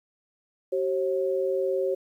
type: tone pair together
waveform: sine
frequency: 381.4 / 539.7 Hz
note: G4 / C#5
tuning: -47 / -46 cents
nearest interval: tritone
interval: 601 cents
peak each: -26 dBFS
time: 0.72-1.95 s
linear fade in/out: 10 ms
effects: 10-bit